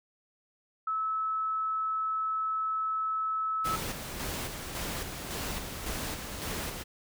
sine tone, 1300 Hz, E6, 24 cents flat, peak -28 dBFS, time 0.87-3.76 s, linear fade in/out 5 ms
pink noise with tremolo, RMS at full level -35 dBFS, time 3.64-6.84 s, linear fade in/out 20 ms, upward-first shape square, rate 1.8 Hz, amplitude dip 40%
effects none

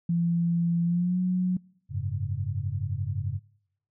sine tone with pitch glide, 170.3 to 182.52 Hz, F3 to F#3, -43 to -23 cents, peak -22 dBFS, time 0.09-1.57 s, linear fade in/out 5 ms, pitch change +120 cents, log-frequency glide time 0.84-1.19 s
sine chord, F# suspended second, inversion none, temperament just, 92.5 / 104.06 / 138.75 Hz, F#2 / G#2 / C#3, 0 / +4 / +2 cents, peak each -32 / -31 / -33 dBFS, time 1.89-3.4 s, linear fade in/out 50 ms
effects noise-tail reverb RT60 0.8 s tail -26 dB re dry

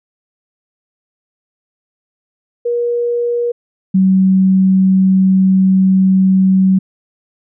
sine tone pair in turn, 477.3 / 189.42 Hz, A#4 / F#3, +41 / +41 cents, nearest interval octave + major third, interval 1600 cents, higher first, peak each -13 / -7 dBFS, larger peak second, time 2.65-3.52 / 3.94-6.79 s, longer second, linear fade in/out 10 ms, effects none

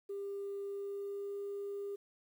sine tone with pitch glide, 399.1 to 402.3 Hz, G4 to G4, +31 to +45 cents, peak -37 dBFS, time 0.09-1.96 s, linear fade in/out 10 ms, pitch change +14 cents, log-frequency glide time 0.63-1.37 s, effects tanh soft clip ceiling -34 dBFS + 11-bit

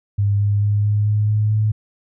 sine tone with pitch steps, 101.3 / 102.3 / 103.31 / 104.33 / 105.36 / 106.4 / 107.45 Hz, G#2 / G#2 / G#2 / G#2 / G#2 / G#2 / A2, -43 / -26 / -9 / +8 / +25 / +42 / -41 cents, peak -14 dBFS, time 0.18-1.72 s, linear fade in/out 10 ms, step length 220 ms, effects none

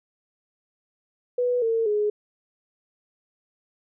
sine tone with pitch steps, 492.1 / 453.9 / 418.6 Hz, B4 / A#4 / G#4, -6 / -46 / +14 cents, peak -20 dBFS, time 1.38-2.1 s, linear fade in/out 5 ms, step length 240 ms, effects none

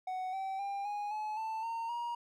triangle tone with pitch steps, 744 / 770.2 / 797.4 / 825.5 / 854.6 / 884.8 / 916 / 948.3 Hz, F#5 / G5 / G5 / G#5 / G#5 / A5 / A#5 / A#5, +9 / -31 / +29 / -11 / +49 / +9 / -31 / +29 cents, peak -33 dBFS, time 0.07-2.15 s, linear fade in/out 5 ms, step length 260 ms, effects none

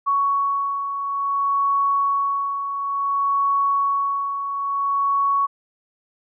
sine beating tone pair, 1115 / 1115.57 Hz, C#6 / C#6, +10 / +11 cents, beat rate 0.57 Hz, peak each -27 / -19 dBFS, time 0.06-5.47 s, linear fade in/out 20 ms, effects none

